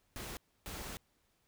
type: noise bursts at uneven times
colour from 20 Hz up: pink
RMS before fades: -44 dBFS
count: 2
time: 0.16-0.37 / 0.66-0.97 s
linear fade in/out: 0 ms
effects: pink hiss -75 dBFS RMS until 1.47 s